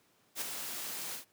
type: noise with ADSR envelope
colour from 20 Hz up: white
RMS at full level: -34 dBFS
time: 0.35-1.25 s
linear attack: 65 ms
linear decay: 7 ms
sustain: -6 dB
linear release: 110 ms
effects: pink hiss -69 dBFS RMS until 1.32 s + high-pass 150 Hz 12 dB/octave